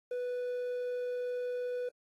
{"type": "tone with quantisation", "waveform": "triangle", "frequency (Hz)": 493.9, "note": "B4", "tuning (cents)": 0, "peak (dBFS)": -31, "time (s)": [0.11, 1.89], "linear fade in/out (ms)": 5, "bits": 10, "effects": ["AAC 32 kbps"]}